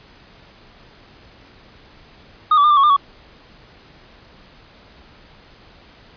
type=tone with pitch steps; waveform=triangle; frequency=1235 / 1152 / 1205 / 1177 / 1106 / 1201 / 1123 Hz; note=D#6 / D6 / D6 / D6 / C#6 / D6 / C#6; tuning=-13 / -34 / +44 / +3 / -4 / +38 / +22 cents; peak=-8 dBFS; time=2.51-2.965 s; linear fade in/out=5 ms; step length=65 ms; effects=pink hiss -47 dBFS RMS until 6.16 s + resampled to 11025 Hz